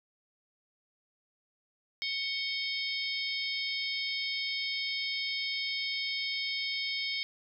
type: harmonic tone with a mistuned harmonic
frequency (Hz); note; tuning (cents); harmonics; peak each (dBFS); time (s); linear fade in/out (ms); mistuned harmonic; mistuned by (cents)
740; F#5; 0; 3 / 4 / 5 / 6 / 7; -35 / -38 / -40 / -41 / -38; 2.02-7.23; 0; 4; +120
effects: none